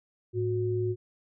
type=tone pair together; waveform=sine; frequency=108.3 / 364.3 Hz; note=A2 / F#4; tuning=-27 / -27 cents; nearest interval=octave + major sixth; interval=2100 cents; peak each=-29 / -28 dBFS; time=0.33-0.96 s; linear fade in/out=50 ms; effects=none